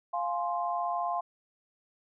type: chord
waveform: sine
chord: F minor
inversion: none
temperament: just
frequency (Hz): 698.5 / 838.1 / 1047.7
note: F5 / Ab5 / C6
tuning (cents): 0 / +16 / +2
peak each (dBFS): -31 / -36 / -33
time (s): 0.13-1.21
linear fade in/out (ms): 10
effects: none